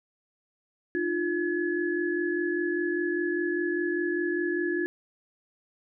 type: tone cluster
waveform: sine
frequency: 304.3 / 349.3 / 1701 Hz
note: D#4 / F4 / G#6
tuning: -38 / 0 / +41 cents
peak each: -32 / -27 / -32 dBFS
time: 0.95-4.86 s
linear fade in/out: 0 ms
effects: none